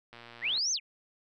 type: click train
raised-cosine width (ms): 0.3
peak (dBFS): -32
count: 54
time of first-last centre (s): 0.13-0.579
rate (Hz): 118
type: linear two-way sweep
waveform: sine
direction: up then down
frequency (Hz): 1636 to 6410 to 2027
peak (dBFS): -27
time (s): 0.41-0.8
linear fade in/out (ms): 50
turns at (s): 0.72
effects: none